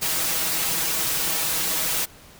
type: noise with comb filter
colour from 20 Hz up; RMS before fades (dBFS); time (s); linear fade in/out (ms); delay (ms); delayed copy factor
white; -24; 0.01-2.06; 20; 6.2; +0.95
effects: pink hiss -48 dBFS RMS until 2.39 s